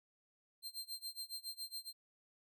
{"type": "tone with tremolo", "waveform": "sawtooth", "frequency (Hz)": 4161, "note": "C8", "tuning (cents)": -10, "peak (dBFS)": -38, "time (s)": [0.62, 1.93], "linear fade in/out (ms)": 50, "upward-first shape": "sine", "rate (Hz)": 7.2, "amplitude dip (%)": 95, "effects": []}